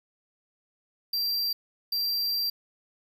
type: tone bursts at uneven times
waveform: square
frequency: 4719 Hz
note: D8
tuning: 7 cents sharp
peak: -26 dBFS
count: 2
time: 1.13-1.53 / 1.92-2.5 s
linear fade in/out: 5 ms
effects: 9-bit